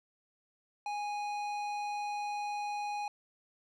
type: tone with tanh clipping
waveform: sine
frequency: 827 Hz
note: G#5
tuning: 8 cents flat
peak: -36 dBFS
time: 0.86-3.08 s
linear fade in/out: 2 ms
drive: 14 dB
effects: none